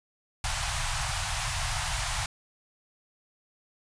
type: band-stop noise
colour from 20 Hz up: pink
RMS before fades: -30 dBFS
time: 0.44-2.26 s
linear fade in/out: 2 ms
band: 140 to 690 Hz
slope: 48 dB/octave
effects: resampled to 22050 Hz